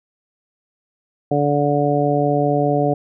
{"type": "harmonic tone", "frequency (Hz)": 144.9, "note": "D3", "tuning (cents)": -23, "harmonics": [1, 2, 3, 4, 5], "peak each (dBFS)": [-21, -21, -21, -21, -21], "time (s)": [1.31, 2.94], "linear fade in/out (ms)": 5, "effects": []}